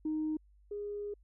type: tone pair in turn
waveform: sine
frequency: 310 / 411.2 Hz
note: D#4 / G#4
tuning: -6 / -17 cents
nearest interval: perfect fourth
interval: 489 cents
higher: second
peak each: -30 / -36 dBFS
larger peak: first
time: 0.05-0.37 / 0.71-1.14 s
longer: second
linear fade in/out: 5 ms
effects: tanh soft clip ceiling -27 dBFS + added 50 Hz sine -60 dBFS peak until 1.23 s